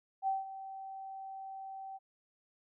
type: tone with ADSR envelope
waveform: sine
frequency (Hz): 773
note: G5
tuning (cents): -24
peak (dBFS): -28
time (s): 0.22-1.99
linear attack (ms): 54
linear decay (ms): 170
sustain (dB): -14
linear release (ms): 32
effects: none